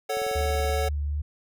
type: chord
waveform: square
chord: F# minor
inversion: first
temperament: equal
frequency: 440 / 554.4 / 740 Hz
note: A4 / C#5 / F#5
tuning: 0 / 0 / 0 cents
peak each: -31 dBFS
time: 0.09-0.89 s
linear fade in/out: 10 ms
type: click train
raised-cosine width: 2 ms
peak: -30 dBFS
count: 12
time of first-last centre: 0.17-0.696 s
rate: 20.9 Hz
type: tone with vibrato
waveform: sine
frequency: 73.3 Hz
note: D2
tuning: 3 cents flat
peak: -25 dBFS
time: 0.35-1.22 s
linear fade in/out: 10 ms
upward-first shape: sine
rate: 2.6 Hz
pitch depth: 19 cents each way
effects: none